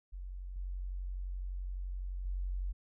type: tone with level steps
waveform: sine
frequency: 45.88 Hz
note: F#1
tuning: 14 cents flat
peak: -40 / -36 / -33 dBFS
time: 0.12-2.73 s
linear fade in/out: 20 ms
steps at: 0.56 / 2.25 s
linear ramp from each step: 5 ms
effects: none